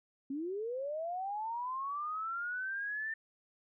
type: linear sweep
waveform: sine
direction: up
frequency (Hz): 261.6 to 1800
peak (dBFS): -35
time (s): 0.3-3.14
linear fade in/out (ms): 5
effects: none